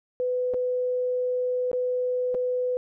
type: tone with dropouts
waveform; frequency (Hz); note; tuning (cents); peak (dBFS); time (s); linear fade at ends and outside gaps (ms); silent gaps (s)
sine; 500; B4; +21; -23; 0.2-2.77; 0; 0.537-0.543 / 1.715-1.731 / 2.344-2.349
effects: none